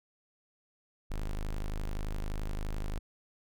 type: tone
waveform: 45% pulse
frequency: 25.82 Hz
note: G#0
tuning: 9 cents flat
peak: -32 dBFS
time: 1.1-2.99 s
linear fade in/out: 10 ms
effects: none